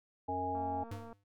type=harmonic tone; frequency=91.8 Hz; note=F#2; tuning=13 cents flat; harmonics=1 / 3 / 5 / 7 / 9; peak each=-44 / -42 / -42 / -44 / -35 dBFS; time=0.28-0.84 s; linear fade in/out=10 ms
type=click train; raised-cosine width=1 ms; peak=-38 dBFS; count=134; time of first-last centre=0.55-1.128 s; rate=230 Hz
type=tone with exponential decay; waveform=square; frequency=100.4 Hz; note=G2; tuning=42 cents sharp; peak=-38 dBFS; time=0.91-1.24 s; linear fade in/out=5 ms; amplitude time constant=71 ms
effects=none